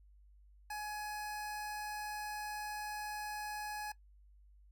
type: tone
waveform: 25% pulse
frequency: 841 Hz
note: G#5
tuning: 22 cents sharp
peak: -36 dBFS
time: 0.7-3.92 s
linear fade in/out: 5 ms
effects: noise-tail reverb RT60 0.1 s tail -18 dB re dry + added 50 Hz sine -59 dBFS peak until 4.71 s